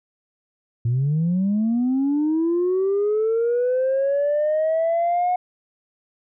sine linear sweep, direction up, 113.2 to 729 Hz, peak -16 dBFS, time 0.85-5.36 s, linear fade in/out 5 ms, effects tanh soft clip ceiling -15 dBFS

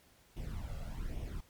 brown noise with flanger, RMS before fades -40 dBFS, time 0.36-1.41 s, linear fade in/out 10 ms, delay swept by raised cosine 0.33 to 1.53 ms, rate 1.2 Hz, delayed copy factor +0.8, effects pink hiss -65 dBFS RMS until 1.49 s + MP3 96 kbps

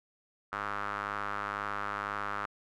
square tone with band-pass filter, 51 Hz, G#1, 31 cents flat, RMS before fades -36 dBFS, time 0.52-2.46 s, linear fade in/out 5 ms, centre 1300 Hz, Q 3.8, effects none

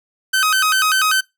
sawtooth tone with vibrato, 1392 Hz, F6, 6 cents flat, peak -10 dBFS, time 0.33-1.21 s, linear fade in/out 10 ms, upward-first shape square, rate 5.1 Hz, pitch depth 170 cents each way, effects noise-tail reverb RT60 0.2 s tail -22 dB re dry

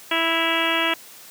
harmonic tone with a mistuned harmonic, 329.6 Hz, E4, in tune, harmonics 1 / 2 / 3 / 4 / 5 / 6 / 7 / 8 / 9 / 10, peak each -28 / -28 / -28 / -28 / -28 / -28 / -28 / -28 / -28 / -28 dBFS, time 0.11-0.94 s, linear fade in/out 5 ms, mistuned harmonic 9, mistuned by -56 cents, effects white hiss -44 dBFS RMS until 1.3 s + high-pass 150 Hz 12 dB/octave

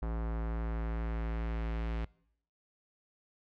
square tone with low-pass filter sweep, 56.1 Hz, A1, 34 cents sharp, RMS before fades -35 dBFS, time 0.02-2.05 s, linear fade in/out 5 ms, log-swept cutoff 1200 to 2800 Hz, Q 1.1, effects noise-tail reverb RT60 0.7 s tail -23 dB re dry

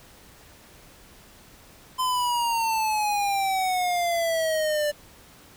square exponential sweep, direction down, 1029 to 587.3 Hz, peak -23 dBFS, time 1.98-4.92 s, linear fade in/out 20 ms, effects pink hiss -51 dBFS RMS until 5.56 s

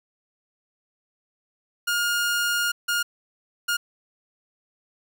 sawtooth tone bursts at uneven times, 1420 Hz, F6, 28 cents sharp, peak -18 dBFS, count 3, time 1.87-2.72 / 2.88-3.03 / 3.68-3.77 s, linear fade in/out 10 ms, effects none

